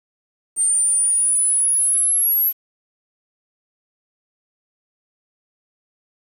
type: exponential sweep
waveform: sine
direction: up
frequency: 8790 to 11750 Hz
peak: -13 dBFS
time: 0.56-2.53 s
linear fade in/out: 50 ms
effects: tanh soft clip ceiling -12 dBFS + 7-bit